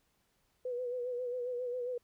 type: tone with vibrato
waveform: sine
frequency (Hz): 493.9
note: B4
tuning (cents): 0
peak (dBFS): -34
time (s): 0.65-1.98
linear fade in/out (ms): 5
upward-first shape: sine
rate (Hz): 7.4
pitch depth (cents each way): 48
effects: pink hiss -75 dBFS RMS until 2.03 s